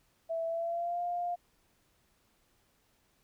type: tone with pitch glide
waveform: sine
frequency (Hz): 659.3 to 702.6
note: E5 to F5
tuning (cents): 0 to +10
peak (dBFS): -31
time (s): 0.29-1.36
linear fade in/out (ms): 20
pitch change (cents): +110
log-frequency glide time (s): 0.46-1.01
effects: pink hiss -71 dBFS RMS until 3.23 s